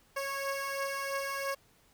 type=beating tone pair; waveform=15% pulse; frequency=548 / 551 Hz; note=C#5 / C#5; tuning=-20 / -11 cents; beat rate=3 Hz; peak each=-33 / -28 dBFS; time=0.16-1.55 s; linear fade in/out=10 ms; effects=pink hiss -65 dBFS RMS until 1.93 s